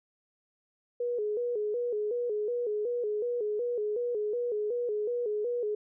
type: tone with vibrato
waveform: sine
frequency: 451 Hz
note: A4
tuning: 43 cents sharp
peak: -28 dBFS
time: 1-5.75 s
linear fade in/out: 5 ms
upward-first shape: square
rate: 2.7 Hz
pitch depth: 120 cents each way
effects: none